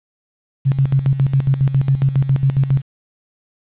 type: tone with tremolo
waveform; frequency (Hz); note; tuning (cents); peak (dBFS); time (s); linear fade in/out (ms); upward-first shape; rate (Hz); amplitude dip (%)
sine; 135.6; C#3; -38; -10; 0.65-2.82; 20; square; 7.3; 70
effects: resampled to 8000 Hz + 8-bit